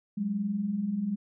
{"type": "tone pair together", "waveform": "sine", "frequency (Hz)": [185, 205.8], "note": ["F#3", "G#3"], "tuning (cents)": [0, -16], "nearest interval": "major second", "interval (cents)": 184, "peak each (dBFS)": [-35, -28], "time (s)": [0.17, 1.16], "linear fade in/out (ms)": 10, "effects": []}